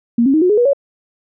sine tone with pitch steps, 234.9 / 271.4 / 313.6 / 362.3 / 418.5 / 483.6 / 558.7 Hz, A#3 / C#4 / D#4 / F#4 / G#4 / B4 / C#5, +13 / -36 / +14 / -36 / +13 / -36 / +13 cents, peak -9 dBFS, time 0.18-0.733 s, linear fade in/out 5 ms, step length 79 ms, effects none

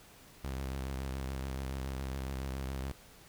sawtooth tone with vibrato, 66.5 Hz, C2, 29 cents sharp, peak -32 dBFS, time 0.44-2.92 s, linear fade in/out 0 ms, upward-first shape sine, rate 7.1 Hz, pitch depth 49 cents each way, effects pink hiss -57 dBFS RMS until 3.28 s

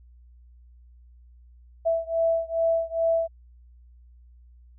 sine beating tone pair, 659.3 / 661.7 Hz, E5 / E5, 0 / +6 cents, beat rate 2.4 Hz, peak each -24 / -25 dBFS, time 1.85-3.28 s, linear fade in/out 20 ms, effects added 60 Hz sine -49 dBFS peak until 4.78 s

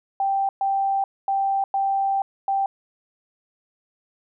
sine tone bursts at uneven times, 784 Hz, G5, in tune, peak -19 dBFS, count 5, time 0.2-0.49 / 0.61-1.04 / 1.28-1.64 / 1.74-2.22 / 2.48-2.66 s, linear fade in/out 2 ms, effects none

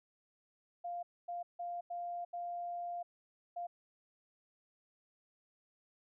sine tone bursts at uneven times, 698.5 Hz, F5, in tune, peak -38 dBFS, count 6, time 0.84-1.03 / 1.28-1.43 / 1.59-1.81 / 1.9-2.25 / 2.33-3.03 / 3.56-3.67 s, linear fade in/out 10 ms, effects none

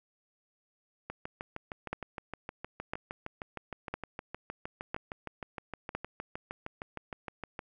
two click trains, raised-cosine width 0.5 ms, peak -18 / -23 dBFS, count 5 / 43, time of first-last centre 1.93-5.95 / 1.1-7.591 s, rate 0.995 / 6.47 Hz, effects none

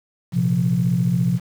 sine chord, Bb suspended second, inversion none, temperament just, 116.54 / 131.11 / 174.81 Hz, Bb2 / C3 / F3, 0 / +4 / +2 cents, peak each -24 / -20 / -18 dBFS, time 0.32-1.4 s, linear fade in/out 50 ms, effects tanh soft clip ceiling -8 dBFS + 7-bit

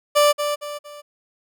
30% pulse tone with echo, 587.3 Hz, D5, in tune, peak -10 dBFS, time 0.15-0.33 s, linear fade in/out 20 ms, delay 230 ms, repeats 3, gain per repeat -8 dB, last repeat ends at 1.02 s, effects none

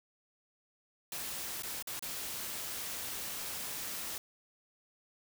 white noise with dropouts, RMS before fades -40 dBFS, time 1.12-4.18 s, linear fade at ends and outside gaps 2 ms, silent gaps 1.623-1.633 / 1.825-1.872 / 1.994-2.024 s, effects none

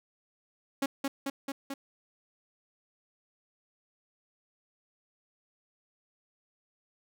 sawtooth tone with echo, 275.1 Hz, C#4, 13 cents flat, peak -23 dBFS, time 0.82-0.86 s, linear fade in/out 5 ms, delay 220 ms, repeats 4, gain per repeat -2 dB, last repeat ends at 1.74 s, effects none

